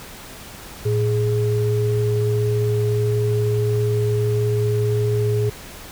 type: tone pair together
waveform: sine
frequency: 112.7 / 417.2 Hz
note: A2 / G#4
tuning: +42 / +8 cents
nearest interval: octave + major seventh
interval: 2266 cents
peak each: -18 / -21 dBFS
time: 0.85-5.5 s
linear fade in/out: 10 ms
effects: pink hiss -38 dBFS RMS until 5.91 s